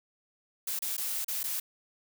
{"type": "noise with dropouts", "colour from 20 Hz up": "blue", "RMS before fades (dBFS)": -33, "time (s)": [0.67, 1.6], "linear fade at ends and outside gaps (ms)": 5, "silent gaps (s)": [[0.791, 0.82], [0.968, 0.978], [1.246, 1.281], [1.432, 1.439]], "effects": []}